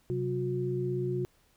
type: tone cluster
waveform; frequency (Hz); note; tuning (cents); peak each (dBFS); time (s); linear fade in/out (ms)
sine; 131.3 / 187.6 / 360.7; C3 / F#3 / F#4; +6 / +24 / -44; -32 / -39 / -31; 0.1-1.25; 0
effects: pink hiss -67 dBFS RMS until 1.56 s